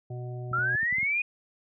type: harmonic tone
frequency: 123.47 Hz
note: B2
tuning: in tune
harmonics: 1 / 3 / 5 / 6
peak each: -33 / -43 / -47 / -49 dBFS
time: 0.1-0.76 s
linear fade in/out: 5 ms
type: clicks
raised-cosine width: 5 ms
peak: -29 dBFS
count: 7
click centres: 0.515 / 0.586 / 0.749 / 0.83 / 0.926 / 0.983 / 1.029 s
type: linear sweep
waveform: sine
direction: up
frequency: 1318.5 to 2489 Hz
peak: -24 dBFS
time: 0.53-1.22 s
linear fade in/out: 5 ms
effects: high-pass 80 Hz 12 dB/octave

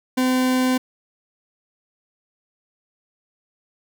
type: tone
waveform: 40% pulse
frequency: 255.9 Hz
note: C4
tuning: 38 cents flat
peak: -16 dBFS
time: 0.17-0.78 s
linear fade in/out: 10 ms
effects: none

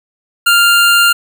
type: tone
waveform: 25% pulse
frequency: 1396.9 Hz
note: F6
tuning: in tune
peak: -3 dBFS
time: 0.46-1.13 s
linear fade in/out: 10 ms
effects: 7-bit

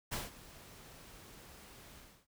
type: noise with ADSR envelope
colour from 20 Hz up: pink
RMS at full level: -37 dBFS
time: 0.11-2.27 s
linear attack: 19 ms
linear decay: 170 ms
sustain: -18 dB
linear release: 300 ms
effects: none

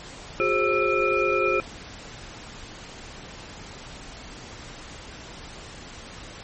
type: tone cluster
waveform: sine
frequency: 363 / 412.8 / 532 / 1323 / 2423 Hz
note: F#4 / G#4 / C5 / E6 / D#7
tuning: -33 / -10 / +29 / +6 / -47 cents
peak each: -26 dBFS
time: 0.4-1.6 s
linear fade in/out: 0 ms
effects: pink hiss -41 dBFS RMS until 6.43 s + MP3 32 kbps

